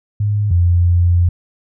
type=tone pair in turn; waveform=sine; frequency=103.83 / 87.31 Hz; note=G#2 / F2; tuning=0 / 0 cents; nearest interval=minor third; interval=300 cents; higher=first; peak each=-13 / -9 dBFS; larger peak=second; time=0.2-0.51 / 0.51-1.29 s; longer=second; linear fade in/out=5 ms; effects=none